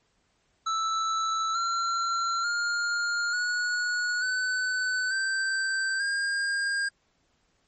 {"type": "tone with pitch steps", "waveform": "square", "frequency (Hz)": [1318.5, 1363.4, 1409.9, 1457.9, 1507.6, 1558.9, 1612.1], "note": ["E6", "F6", "F6", "F#6", "F#6", "G6", "G6"], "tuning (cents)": [0, -42, 16, -26, 32, -10, 48], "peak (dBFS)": -26, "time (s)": [0.66, 6.89], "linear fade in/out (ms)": 10, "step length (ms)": 890, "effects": ["pink hiss -70 dBFS RMS until 7.67 s", "MP3 32 kbps"]}